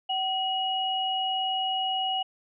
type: tone pair together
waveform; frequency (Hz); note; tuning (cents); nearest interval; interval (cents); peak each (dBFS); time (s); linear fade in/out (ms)
sine; 758.4 / 2900; F#5 / F#7; +43 / -35; octave + major seventh; 2322; -28; 0.09-2.23; 10
effects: none